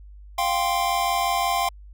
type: chord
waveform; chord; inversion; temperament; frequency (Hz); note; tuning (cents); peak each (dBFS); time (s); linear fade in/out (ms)
square; F suspended second; none; equal; 698.5 / 784 / 1046.5; F5 / G5 / C6; 0 / 0 / 0; -26; 0.38-1.69; 5
effects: added 50 Hz sine -41 dBFS peak until 1.93 s